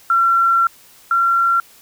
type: tone pair in turn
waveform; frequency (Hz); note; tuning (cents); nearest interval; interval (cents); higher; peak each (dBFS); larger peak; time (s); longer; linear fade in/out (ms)
sine; 1361 / 1368.6; F6 / F6; -45 / -35; unison; 10; second; -11 / -12; first; 0.1-0.67 / 1.11-1.6; first; 2
effects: white hiss -47 dBFS RMS until 1.81 s